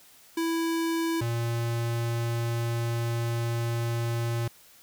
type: tone pair in turn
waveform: square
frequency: 330 / 116.97 Hz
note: E4 / A#2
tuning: +2 / +6 cents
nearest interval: octave + tritone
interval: 1796 cents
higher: first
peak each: -26 / -27 dBFS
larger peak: first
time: 0.37-1.21 / 1.21-4.48 s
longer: second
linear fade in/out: 5 ms
effects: white hiss -55 dBFS RMS until 4.82 s